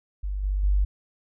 sine tone with level steps, 49 Hz, G1, in tune, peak -26 / -22 / -18 dBFS, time 0.23-0.85 s, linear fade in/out 10 ms, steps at 0.43 / 0.63 s, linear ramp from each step 10 ms, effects none

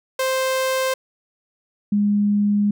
sawtooth / sine tone pair in turn, 523.3 / 205.5 Hz, C5 / G#3, 0 / -18 cents, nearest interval octave + major third, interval 1618 cents, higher first, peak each -15 dBFS, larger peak neither, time 0.19-0.94 / 1.92-2.71 s, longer second, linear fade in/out 5 ms, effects none

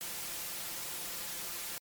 white noise with comb filter, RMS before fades -40 dBFS, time 0.01-1.78 s, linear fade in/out 0 ms, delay 5.8 ms, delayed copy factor +0.5, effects MP3 96 kbps

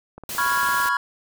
click train, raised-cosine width 1 ms, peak -25 dBFS, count 13, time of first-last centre 0.18-0.858 s, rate 17.7 Hz
white noise, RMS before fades -31 dBFS, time 0.29-0.89 s, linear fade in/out 2 ms
triangle chord, C# dominant seventh, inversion third, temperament equal, 987.8 / 1108.7 / 1396.9 / 1661.2 Hz, B5 / C#6 / E#6 / G#6, 0 / 0 / 0 / 0 cents, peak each -23 dBFS, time 0.38-0.97 s, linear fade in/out 2 ms
effects none

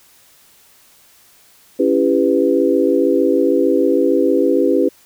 sine chord, C# half-diminished seventh, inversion none, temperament just, 277.2 / 332.6 / 399.1 / 498.9 Hz, C#4 / E4 / G4 / B4, 0 / +16 / +31 / +17 cents, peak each -17 dBFS, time 1.79-4.89 s, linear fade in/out 10 ms, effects white hiss -50 dBFS RMS until 5.05 s

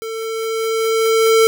square tone with level ramp, 447.6 Hz, A4, 30 cents sharp, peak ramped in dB -25 to -9 dBFS, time 0.02-1.47 s, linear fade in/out 0 ms, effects none

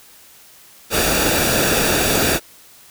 pink noise with comb filter, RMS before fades -17 dBFS, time 0.9-2.4 s, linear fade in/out 50 ms, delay 0.96 ms, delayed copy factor -0.6, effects white hiss -46 dBFS RMS until 2.9 s

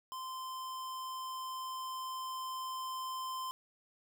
square tone with level ramp, 1037 Hz, C6, 16 cents flat, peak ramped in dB -41 to -38 dBFS, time 0.12-3.51 s, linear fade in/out 0 ms, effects none

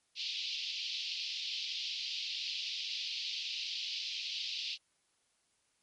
white band-pass noise, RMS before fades -39 dBFS, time 0.15-4.78 s, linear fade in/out 50 ms, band 2600 to 4900 Hz, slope 48 dB/octave, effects white hiss -75 dBFS RMS until 5.82 s + MP3 48 kbps

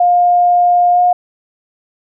sine tone with pitch glide, 708 to 715.4 Hz, F5 to F5, +23 to +41 cents, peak -7 dBFS, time 0-1.13 s, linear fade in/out 5 ms, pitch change +18 cents, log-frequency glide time 0.92-1 s, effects none

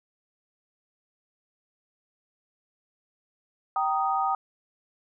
sine chord, Eb major, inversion first, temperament just, 777.8 / 933.4 / 1244.5 Hz, G5 / Bb5 / Eb6, -14 / +2 / 0 cents, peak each -26 / -30 / -27 dBFS, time 3.76-4.35 s, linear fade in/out 2 ms, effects none

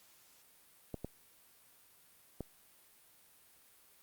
clicks, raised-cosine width 2 ms, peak -26 dBFS, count 3, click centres 0.943 / 1.046 / 2.407 s, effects white hiss -64 dBFS RMS until 4.02 s + Opus 48 kbps

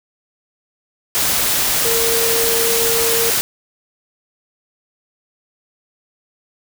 sine tone in noise, 460 Hz, A#4, 23 cents flat, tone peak -19 dBFS, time 1.85-3.3 s, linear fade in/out 0 ms, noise white, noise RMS -17 dBFS, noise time 1.15-3.41 s, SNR -5 dB, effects none

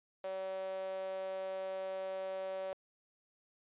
sawtooth tone with high-pass filter, 190 Hz, F#3, 46 cents sharp, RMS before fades -40 dBFS, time 0.24-2.73 s, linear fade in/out 0 ms, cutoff 570 Hz, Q 6.7, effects resampled to 8000 Hz

